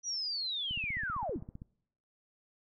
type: linear sweep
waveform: sine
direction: down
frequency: 5910 to 85 Hz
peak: -33 dBFS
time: 0.03-1.41 s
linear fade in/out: 50 ms
type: click train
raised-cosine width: 5 ms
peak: -32 dBFS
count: 15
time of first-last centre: 0.71-1.619 s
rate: 15.4 Hz
effects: noise-tail reverb RT60 0.7 s tail -24 dB re dry